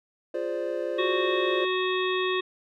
triangle chord, D half-diminished seventh, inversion first, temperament equal, 349.2 / 415.3 / 523.3 / 587.3 Hz, F4 / Ab4 / C5 / D5, 0 / 0 / 0 / 0 cents, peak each -31 / -34 / -29 / -31 dBFS, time 0.34-1.65 s, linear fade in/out 5 ms
harmonic tone, 370 Hz, F#4, in tune, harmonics 1 / 3 / 5 / 7 / 9 / 10, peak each -26 / -31 / -33 / -34 / -36 / -36 dBFS, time 0.98-2.41 s, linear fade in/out 10 ms
effects none

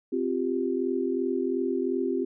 sine chord, C suspended fourth, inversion none, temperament equal, 261.6 / 349.2 / 392 Hz, C4 / F4 / G4, 0 / 0 / 0 cents, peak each -29 dBFS, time 0.12-2.25 s, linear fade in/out 10 ms, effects none

